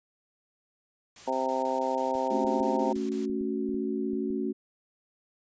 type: noise bursts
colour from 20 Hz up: white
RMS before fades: -48 dBFS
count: 13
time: 1.16-3.256 s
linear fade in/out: 2 ms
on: 140 ms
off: 23 ms
type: harmonic tone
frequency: 131 Hz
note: C3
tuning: 2 cents sharp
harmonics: 2 / 3 / 4 / 5 / 6 / 7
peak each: -35 / -36 / -31 / -34 / -34 / -31 dBFS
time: 1.27-2.93 s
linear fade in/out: 10 ms
type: clicks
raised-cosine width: 3 ms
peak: -35 dBFS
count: 10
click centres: 2.153 / 2.448 / 2.605 / 2.963 / 3.299 / 3.412 / 3.691 / 3.744 / 4.133 / 4.304 s
type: chord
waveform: sine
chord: F# minor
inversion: first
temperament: equal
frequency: 220 / 277.2 / 370 Hz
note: A3 / C#4 / F#4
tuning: 0 / 0 / 0 cents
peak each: -32 dBFS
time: 2.3-4.53 s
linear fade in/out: 20 ms
effects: resampled to 16000 Hz